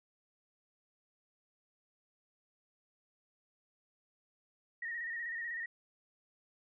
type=tone with vibrato; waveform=sine; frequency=1864.7 Hz; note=A#6; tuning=in tune; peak=-37 dBFS; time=4.82-5.66 s; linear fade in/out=5 ms; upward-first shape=square; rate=16 Hz; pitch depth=38 cents each way; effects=none